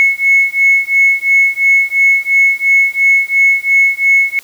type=beating tone pair; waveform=sine; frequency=2192 / 2194.9 Hz; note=C#7 / C#7; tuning=-20 / -18 cents; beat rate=2.9 Hz; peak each=-10 dBFS; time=0-4.39 s; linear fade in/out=0 ms; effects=tanh soft clip ceiling 0 dBFS + white hiss -41 dBFS RMS until 4.43 s